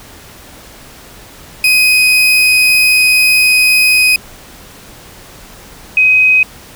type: tone pair in turn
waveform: 35% pulse / sine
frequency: 2507 / 2521 Hz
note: D#7 / D#7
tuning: +12 / +22 cents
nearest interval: unison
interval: 10 cents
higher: second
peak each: -5 dBFS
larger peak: neither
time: 1.64-4.16 / 5.97-6.43 s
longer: first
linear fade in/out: 2 ms
effects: pink hiss -36 dBFS RMS until 6.75 s